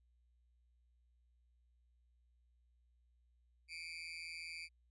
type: tone with amplitude modulation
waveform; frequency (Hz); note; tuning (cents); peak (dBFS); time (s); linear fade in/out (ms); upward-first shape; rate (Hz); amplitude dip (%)
30% pulse; 2349; D7; 0; -39; 3.68-4.69; 50; sine; 165; 100
effects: added 60 Hz sine -70 dBFS peak until 4.9 s + resampled to 24000 Hz